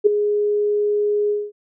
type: tone with ADSR envelope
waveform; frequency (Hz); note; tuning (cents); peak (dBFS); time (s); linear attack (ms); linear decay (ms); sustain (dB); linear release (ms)
sine; 415.3; G#4; 0; -6; 0.04-1.52; 25; 9; -10; 220
effects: none